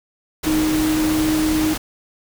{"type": "tone in noise", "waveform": "sine", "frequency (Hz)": 311.1, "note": "D#4", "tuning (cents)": 0, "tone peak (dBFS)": -16, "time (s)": [0.46, 1.74], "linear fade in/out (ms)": 10, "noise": "pink", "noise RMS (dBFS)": -25, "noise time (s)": [0.43, 1.78], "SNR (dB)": 6, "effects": []}